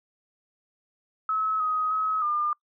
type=tone with pitch steps; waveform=sine; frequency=1290 / 1257 / 1278 / 1204 Hz; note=E6 / D#6 / D#6 / D6; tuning=-38 / +17 / +46 / +43 cents; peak=-23 dBFS; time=1.29-2.53 s; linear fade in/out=2 ms; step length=310 ms; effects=noise-tail reverb RT60 0.1 s tail -26 dB re dry